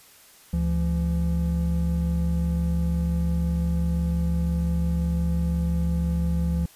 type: tone pair together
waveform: triangle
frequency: 71.9 / 169.92 Hz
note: D2 / F3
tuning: -36 / -47 cents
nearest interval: octave + minor third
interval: 1489 cents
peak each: -22 dBFS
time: 0.53-6.66 s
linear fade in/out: 5 ms
effects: white hiss -52 dBFS RMS until 6.75 s + resampled to 32000 Hz